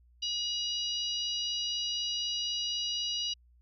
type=harmonic tone; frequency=964 Hz; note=B5; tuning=42 cents flat; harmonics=3 / 4 / 5 / 6; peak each=-33 / -38 / -37 / -42 dBFS; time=0.22-3.34 s; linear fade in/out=10 ms; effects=added 60 Hz sine -59 dBFS peak until 3.61 s